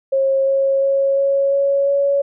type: tone with pitch steps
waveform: sine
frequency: 540 / 544.1 / 548.2 / 552.3 / 556.5 / 560.7 Hz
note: C#5 / C#5 / C#5 / C#5 / C#5 / C#5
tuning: -45 / -32 / -19 / -6 / +7 / +20 cents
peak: -13 dBFS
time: 0.12-2.22 s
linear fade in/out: 10 ms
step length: 350 ms
effects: none